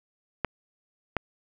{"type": "clicks", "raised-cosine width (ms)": 0.5, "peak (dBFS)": -10, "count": 2, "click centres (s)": [0.447, 1.167], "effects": []}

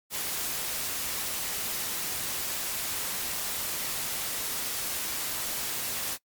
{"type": "noise", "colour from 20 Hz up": "white", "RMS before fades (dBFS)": -32, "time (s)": [0.1, 6.18], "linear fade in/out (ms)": 50, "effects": ["noise-tail reverb RT60 0.1 s tail -22 dB re dry", "MP3 96 kbps"]}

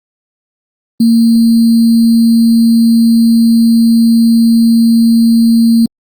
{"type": "tone with sample-and-hold", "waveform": "sine", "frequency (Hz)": 229.9, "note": "A#3", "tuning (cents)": -24, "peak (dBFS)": -4, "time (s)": [1, 5.86], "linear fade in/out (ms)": 5, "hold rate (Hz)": 4410, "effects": ["Opus 32 kbps"]}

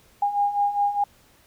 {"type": "beating tone pair", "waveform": "sine", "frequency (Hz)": [810, 814.9], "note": ["G#5", "G#5"], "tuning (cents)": [-43, -33], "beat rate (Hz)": 4.9, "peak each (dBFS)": [-26, -21], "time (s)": [0.22, 1.04], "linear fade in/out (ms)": 5, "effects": ["pink hiss -57 dBFS RMS until 1.46 s"]}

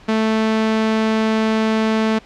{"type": "tone", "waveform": "sawtooth", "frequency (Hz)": 219.9, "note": "A3", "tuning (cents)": -1, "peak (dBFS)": -11, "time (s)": [0.08, 2.19], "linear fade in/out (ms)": 10, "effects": ["pink hiss -45 dBFS RMS until 2.25 s", "low-pass 4000 Hz 12 dB/octave"]}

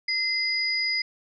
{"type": "tone pair together", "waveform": "sine", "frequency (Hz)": [2068, 4922], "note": ["C7", "D#8"], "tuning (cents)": [-21, -20], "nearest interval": "octave + minor third", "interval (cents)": 1501, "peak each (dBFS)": -26, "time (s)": [0.08, 1.02], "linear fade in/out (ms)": 5, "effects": []}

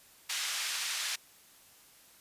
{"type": "band-pass noise", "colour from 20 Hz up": "white", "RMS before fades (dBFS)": -35, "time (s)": [0.29, 1.16], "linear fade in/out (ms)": 10, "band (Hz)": [1500, 6000], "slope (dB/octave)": 12, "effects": ["white hiss -59 dBFS RMS until 2.2 s", "resampled to 32000 Hz"]}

